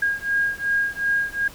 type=beating tone pair; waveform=sine; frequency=1626 / 1628.7 Hz; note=G#6 / G#6; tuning=-37 / -34 cents; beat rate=2.7 Hz; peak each=-23 dBFS; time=0.02-1.48 s; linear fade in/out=5 ms; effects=pink hiss -43 dBFS RMS until 1.54 s